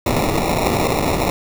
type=noise with sample-and-hold; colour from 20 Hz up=blue; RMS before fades=-18 dBFS; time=0.06-1.3 s; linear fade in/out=2 ms; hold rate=1575 Hz; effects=none